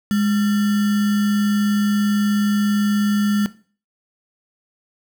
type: tone with sample-and-hold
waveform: sine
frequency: 206.5 Hz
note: G#3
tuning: 10 cents flat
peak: -15 dBFS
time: 0.11-3.46 s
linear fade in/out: 0 ms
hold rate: 1575 Hz
effects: noise-tail reverb RT60 0.4 s tail -17 dB re dry